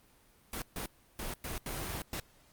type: noise bursts at uneven times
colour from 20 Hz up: pink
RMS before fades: -38 dBFS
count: 6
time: 0.53-0.62 / 0.76-0.86 / 1.19-1.34 / 1.44-1.58 / 1.66-2.02 / 2.13-2.2 s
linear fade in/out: 2 ms
effects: pink hiss -64 dBFS RMS until 2.52 s + Opus 32 kbps